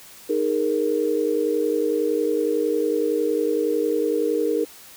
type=chord; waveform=sine; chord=D# suspended fourth; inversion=none; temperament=equal; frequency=311.1 / 415.3 / 466.2 Hz; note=D#4 / G#4 / A#4; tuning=0 / 0 / 0 cents; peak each=-25 / -24 / -22 dBFS; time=0.29-4.65 s; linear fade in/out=10 ms; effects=white hiss -45 dBFS RMS until 4.96 s